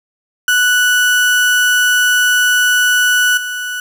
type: tone with level steps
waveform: 35% pulse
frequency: 1480 Hz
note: F#6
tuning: in tune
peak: -8 / -18 dBFS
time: 0.48-3.8 s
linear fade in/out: 2 ms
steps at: 3.37 s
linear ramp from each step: 5 ms
effects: none